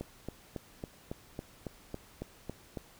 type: click train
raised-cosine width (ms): 2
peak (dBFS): -24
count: 11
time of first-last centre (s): 0.01-2.772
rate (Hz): 3.62
effects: pink hiss -58 dBFS RMS until 2.99 s